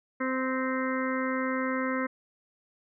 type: harmonic tone with a mistuned harmonic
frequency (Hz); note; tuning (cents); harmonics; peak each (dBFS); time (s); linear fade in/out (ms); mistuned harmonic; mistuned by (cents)
260; C4; -11; 1 / 2 / 4 / 5 / 6 / 7 / 8; -30 / -33 / -36 / -37 / -38 / -38 / -39; 0.2-2.07; 10; 7; +30
effects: none